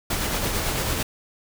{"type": "noise with tremolo", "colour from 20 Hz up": "pink", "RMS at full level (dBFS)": -24, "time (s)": [0.1, 1.03], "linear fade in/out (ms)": 5, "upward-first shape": "sine", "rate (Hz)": 9, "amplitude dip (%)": 30, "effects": []}